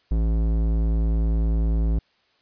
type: tone with low-pass filter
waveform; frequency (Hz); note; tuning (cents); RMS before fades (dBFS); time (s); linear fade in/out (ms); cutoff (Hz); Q
square; 55; A1; 0; -21; 0.11-1.99; 5; 400; 0.51
effects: white hiss -64 dBFS RMS until 2.41 s + resampled to 11025 Hz